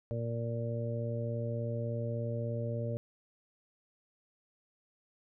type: harmonic tone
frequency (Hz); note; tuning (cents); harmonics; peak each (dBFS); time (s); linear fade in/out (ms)
116.54; A#2; 0; 1 / 2 / 3 / 4 / 5; -34 / -42 / -48 / -41 / -40; 0.11-2.97; 0
effects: none